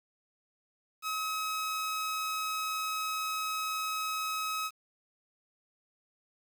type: tone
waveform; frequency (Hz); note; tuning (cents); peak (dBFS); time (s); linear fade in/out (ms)
sawtooth; 1277; D#6; +45; -28; 1.02-4.71; 50
effects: 9-bit